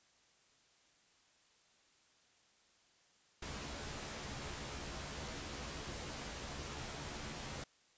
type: noise with comb filter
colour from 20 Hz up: pink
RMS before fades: -45 dBFS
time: 3.42-7.64 s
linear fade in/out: 5 ms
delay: 14 ms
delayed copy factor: +0.65
effects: white hiss -70 dBFS RMS until 7.97 s + resampled to 16000 Hz

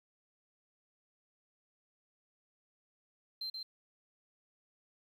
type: tone with echo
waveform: sine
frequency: 4130 Hz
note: C8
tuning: 23 cents flat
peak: -35 dBFS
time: 3.41-3.5 s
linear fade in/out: 5 ms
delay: 130 ms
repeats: 1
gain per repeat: -4 dB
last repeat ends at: 3.63 s
effects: tanh soft clip ceiling -35 dBFS + 11-bit

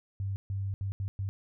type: tone bursts at uneven times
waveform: sine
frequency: 98 Hz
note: G2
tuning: in tune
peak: -30 dBFS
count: 5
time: 0.2-0.36 / 0.5-0.74 / 0.81-0.92 / 1-1.08 / 1.19-1.29 s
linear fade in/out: 0 ms
effects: none

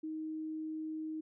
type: tone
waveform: sine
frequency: 313.8 Hz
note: D#4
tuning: 15 cents sharp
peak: -37 dBFS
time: 0.03-1.21 s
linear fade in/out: 10 ms
effects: none

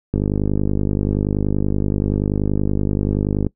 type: click train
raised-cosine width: 3 ms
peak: -6 dBFS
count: 169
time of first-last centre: 0.14-3.467 s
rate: 50.5 Hz
effects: noise-tail reverb RT60 0.1 s tail -22 dB re dry

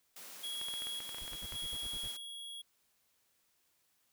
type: high-pass noise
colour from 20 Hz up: white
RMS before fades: -50 dBFS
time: 0.16-2.17 s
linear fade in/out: 5 ms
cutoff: 160 Hz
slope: 48 dB/octave
type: tone with tremolo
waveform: square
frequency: 3322 Hz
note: G#7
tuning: in tune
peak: -39 dBFS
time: 0.43-2.62 s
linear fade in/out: 10 ms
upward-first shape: square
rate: 0.89 Hz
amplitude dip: 45%
type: clicks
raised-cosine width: 0.3 ms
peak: -30 dBFS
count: 12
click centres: 0.614 / 0.685 / 0.739 / 0.821 / 0.87 / 1.004 / 1.092 / 1.146 / 1.184 / 1.279 / 1.333 / 1.523 s
type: noise bursts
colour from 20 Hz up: brown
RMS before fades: -48 dBFS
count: 9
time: 1.21-2.078 s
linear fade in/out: 10 ms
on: 52 ms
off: 50 ms
effects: white hiss -75 dBFS RMS until 4.12 s

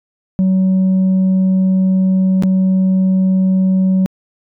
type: tone with dropouts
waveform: sine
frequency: 188.2 Hz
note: F#3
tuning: 30 cents sharp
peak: -7 dBFS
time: 0.39-4.06 s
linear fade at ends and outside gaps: 0 ms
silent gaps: 2.424-2.435 s
effects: tanh soft clip ceiling -9 dBFS

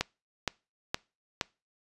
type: click train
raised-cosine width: 0.2 ms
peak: -10 dBFS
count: 4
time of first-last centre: 0.01-1.412 s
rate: 2.14 Hz
effects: noise-tail reverb RT60 0.3 s tail -24 dB re dry + resampled to 24000 Hz

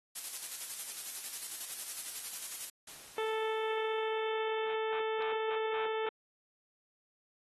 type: noise with tremolo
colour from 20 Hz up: blue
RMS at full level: -38 dBFS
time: 0.15-2.7 s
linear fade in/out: 10 ms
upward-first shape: square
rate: 11 Hz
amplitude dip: 40%
type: noise with exponential decay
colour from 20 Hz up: white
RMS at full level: -48 dBFS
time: 2.87-4.76 s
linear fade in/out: 5 ms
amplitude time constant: 410 ms
type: harmonic tone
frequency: 440 Hz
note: A4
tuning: in tune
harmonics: 1 / 2 / 3 / 4 / 5 / 6 / 7 / 8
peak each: -33 / -39 / -43 / -45 / -47 / -49 / -50 / -51 dBFS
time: 3.18-6.09 s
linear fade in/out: 2 ms
effects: AAC 32 kbps

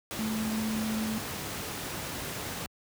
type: tone in noise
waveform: sine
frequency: 218.5 Hz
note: A3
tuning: 12 cents flat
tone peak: -29 dBFS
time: 0.19-1.18 s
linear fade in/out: 0 ms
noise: pink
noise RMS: -36 dBFS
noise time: 0.11-2.66 s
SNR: +4 dB
effects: high-pass 80 Hz 12 dB/octave

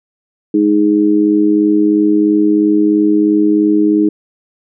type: tone with amplitude modulation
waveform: sine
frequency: 312.3 Hz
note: D#4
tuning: 7 cents sharp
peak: -4 dBFS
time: 0.54-4.09 s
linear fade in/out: 5 ms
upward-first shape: sine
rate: 103 Hz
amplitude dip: 85%
effects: none

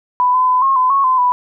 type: tone with pitch steps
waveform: sine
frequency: 994 / 1015 / 1008 / 1079 / 1016 / 1101 / 1026 / 990 Hz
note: B5 / B5 / B5 / C#6 / B5 / C#6 / C6 / B5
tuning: +11 / +47 / +35 / -47 / +49 / -12 / -34 / +4 cents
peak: -10 dBFS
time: 0.2-1.32 s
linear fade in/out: 0 ms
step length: 140 ms
effects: none

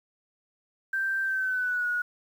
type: tone with pitch glide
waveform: sine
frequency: 1568 to 1454.6 Hz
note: G6 to F#6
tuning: 0 to -30 cents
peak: -25 dBFS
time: 0.93-2.02 s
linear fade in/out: 5 ms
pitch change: -130 cents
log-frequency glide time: 1.24-1.87 s
effects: 9-bit

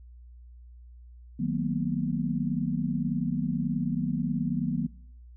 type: chord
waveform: sine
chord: B major seventh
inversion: first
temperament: equal with one note detuned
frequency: 155.56 / 185 / 228.4 / 246.9 Hz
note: D#3 / F#3 / A#3 / B3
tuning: 0 / 0 / -35 / 0 cents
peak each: -31 dBFS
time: 1.39-4.87 s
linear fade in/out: 10 ms
effects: noise-tail reverb RT60 0.7 s tail -23 dB re dry + added 60 Hz sine -46 dBFS peak until 5.36 s

